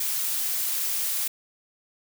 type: noise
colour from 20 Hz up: blue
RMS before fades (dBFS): -27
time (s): 0-1.28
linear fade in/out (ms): 5
effects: none